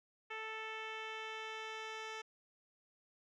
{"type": "tone with low-pass filter sweep", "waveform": "10% pulse", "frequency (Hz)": 440, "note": "A4", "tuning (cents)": 0, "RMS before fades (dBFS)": -45, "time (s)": [0.3, 2.22], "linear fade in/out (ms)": 10, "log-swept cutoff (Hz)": [2600, 4600], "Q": 1.9, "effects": []}